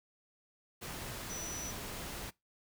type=tone in noise; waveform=sine; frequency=5920 Hz; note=F#8; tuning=in tune; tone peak=-41 dBFS; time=1.29-1.72 s; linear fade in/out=20 ms; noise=pink; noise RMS=-43 dBFS; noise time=0.81-2.31 s; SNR=-1 dB; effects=noise-tail reverb RT60 0.2 s tail -22 dB re dry